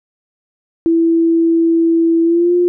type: tone with pitch glide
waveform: sine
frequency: 331.3 to 353 Hz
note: E4 to F4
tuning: +9 to +19 cents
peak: -9 dBFS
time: 0.86-2.68 s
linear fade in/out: 0 ms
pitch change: +110 cents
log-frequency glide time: 2.23-2.54 s
effects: none